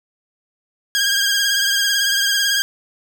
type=tone with vibrato; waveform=15% pulse; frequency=1616 Hz; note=G#6; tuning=48 cents flat; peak=-9 dBFS; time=0.95-2.62 s; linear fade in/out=0 ms; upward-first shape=sine; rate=18 Hz; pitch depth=40 cents each way; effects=none